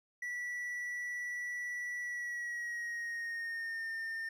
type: tone with pitch glide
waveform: triangle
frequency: 1953 to 1811.7 Hz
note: B6 to A#6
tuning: -20 to -50 cents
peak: -35 dBFS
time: 0.22-4.29 s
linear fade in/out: 5 ms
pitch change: -130 cents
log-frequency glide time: 2.01-3.92 s
effects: none